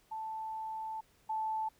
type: tone pair in turn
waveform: sine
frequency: 880 / 875.6 Hz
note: A5 / A5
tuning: 0 / -9 cents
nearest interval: unison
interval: 9 cents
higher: first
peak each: -37 / -32 dBFS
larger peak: second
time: 0.11-1.01 / 1.29-1.69 s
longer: first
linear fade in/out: 10 ms
effects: pink hiss -68 dBFS RMS until 1.79 s

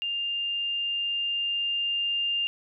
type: tone with level ramp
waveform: sine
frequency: 2802 Hz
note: F7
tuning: 5 cents sharp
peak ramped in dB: -27 to -24 dBFS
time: 0.02-2.47 s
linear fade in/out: 0 ms
effects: none

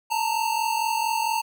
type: tone pair together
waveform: square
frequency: 880 / 924.4 Hz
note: A5 / A#5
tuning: 0 / -15 cents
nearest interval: minor second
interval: 85 cents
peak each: -26 dBFS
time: 0.1-1.42 s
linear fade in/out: 20 ms
effects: none

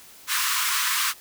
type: high-pass noise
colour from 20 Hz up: pink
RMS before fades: -24 dBFS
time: 0.27-1.14 s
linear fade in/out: 50 ms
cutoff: 990 Hz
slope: 96 dB/octave
effects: white hiss -48 dBFS RMS until 1.2 s

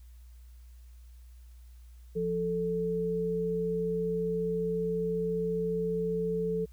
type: tone pair together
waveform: sine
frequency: 174.61 / 440 Hz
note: F3 / A4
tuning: 0 / 0 cents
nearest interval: octave + major third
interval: 1600 cents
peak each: -33 / -29 dBFS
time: 2.15-6.66 s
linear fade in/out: 20 ms
effects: added 60 Hz sine -48 dBFS peak until 6.72 s + white hiss -68 dBFS RMS until 6.72 s

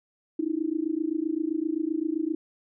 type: tone with amplitude modulation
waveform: sine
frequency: 317.6 Hz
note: D#4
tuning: 36 cents sharp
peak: -21 dBFS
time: 0.39-2.35 s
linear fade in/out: 5 ms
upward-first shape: sine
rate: 27.7 Hz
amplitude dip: 95%
effects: none

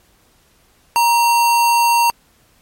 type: tone with sample-and-hold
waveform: sine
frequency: 940 Hz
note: A#5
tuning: 14 cents sharp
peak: -10 dBFS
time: 0.96-2.1 s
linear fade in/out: 0 ms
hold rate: 3675 Hz
effects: pink hiss -55 dBFS RMS until 2.61 s + MP3 64 kbps

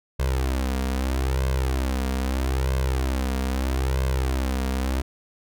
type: tone with flanger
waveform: sawtooth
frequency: 65.41 Hz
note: C2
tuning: in tune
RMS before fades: -24 dBFS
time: 0.19-5.02 s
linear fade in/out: 10 ms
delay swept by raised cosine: 1.9 to 4.3 ms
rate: 0.78 Hz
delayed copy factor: +0.85
effects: none

